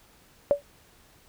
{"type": "tone with exponential decay", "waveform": "sine", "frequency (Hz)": 572, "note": "D5", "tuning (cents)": -46, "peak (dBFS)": -13, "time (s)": [0.51, 0.62], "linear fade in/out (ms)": 0, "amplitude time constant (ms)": 22, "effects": ["pink hiss -58 dBFS RMS until 1.28 s"]}